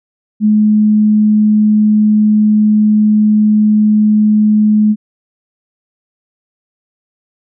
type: tone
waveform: sine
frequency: 212.5 Hz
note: G#3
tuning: 40 cents sharp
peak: -6 dBFS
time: 0.4-4.96 s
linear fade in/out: 50 ms
effects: none